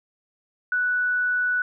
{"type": "tone", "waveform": "sine", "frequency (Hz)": 1480, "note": "F#6", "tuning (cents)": 0, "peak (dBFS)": -20, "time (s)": [0.72, 1.62], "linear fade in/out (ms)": 2, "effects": []}